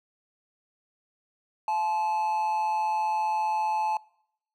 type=tone with amplitude modulation; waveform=triangle; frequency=865 Hz; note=A5; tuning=30 cents flat; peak=-20 dBFS; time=1.68-3.97 s; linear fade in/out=2 ms; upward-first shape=sine; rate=175 Hz; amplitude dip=50%; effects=noise-tail reverb RT60 0.7 s tail -23 dB re dry